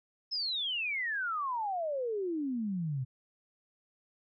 sine exponential sweep, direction down, 5274 to 123.4 Hz, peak -31 dBFS, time 0.31-3.05 s, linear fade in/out 20 ms, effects none

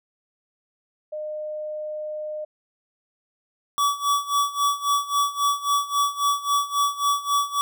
sine tone, 610 Hz, D#5, 34 cents flat, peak -28 dBFS, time 1.12-2.45 s, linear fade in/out 10 ms
square tone with tremolo, 1143 Hz, D6, 47 cents flat, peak -18 dBFS, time 3.78-7.61 s, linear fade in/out 0 ms, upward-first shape sine, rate 3.7 Hz, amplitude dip 85%
effects none

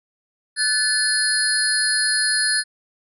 sine tone cluster, 1508 / 1738 / 4278 / 4922 / 9870 Hz, F#6 / A6 / C8 / D#8 / D#9, +32 / -22 / +38 / -20 / -15 cents, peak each -27 / -22 / -22 / -28 / -23 dBFS, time 0.56-2.64 s, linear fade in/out 50 ms, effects none

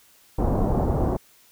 pink low-pass noise, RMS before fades -22 dBFS, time 0.38-1.17 s, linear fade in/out 10 ms, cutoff 830 Hz, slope 24 dB/octave, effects white hiss -56 dBFS RMS until 1.51 s

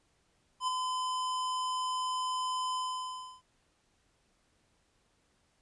square tone with ADSR envelope, 1018 Hz, C6, 48 cents flat, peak -28 dBFS, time 0.6-3.42 s, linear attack 75 ms, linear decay 13 ms, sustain -4 dB, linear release 670 ms, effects pink hiss -72 dBFS RMS until 5.61 s + resampled to 22050 Hz

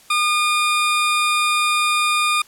20% pulse tone, 1215 Hz, D#6, 42 cents flat, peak -11 dBFS, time 0.1-2.42 s, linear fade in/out 5 ms, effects white hiss -49 dBFS RMS until 2.47 s + low-pass 12000 Hz 12 dB/octave

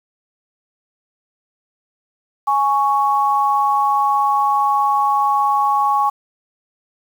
sine tone pair together, 831.6 / 1110 Hz, G#5 / C#6, +2 / +2 cents, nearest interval perfect fourth, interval 500 cents, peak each -16 dBFS, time 2.47-6.1 s, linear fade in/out 10 ms, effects 7-bit

